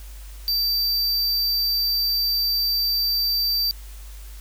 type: tone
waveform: square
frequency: 4660 Hz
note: D8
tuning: 14 cents flat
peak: -20 dBFS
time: 0.48-3.71 s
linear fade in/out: 0 ms
effects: added 50 Hz sine -36 dBFS peak until 4.4 s + white hiss -48 dBFS RMS until 4.4 s